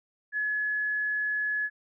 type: tone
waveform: sine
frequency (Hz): 1700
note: G#6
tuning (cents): +40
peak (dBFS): -26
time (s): 0.32-1.7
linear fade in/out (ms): 50
effects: none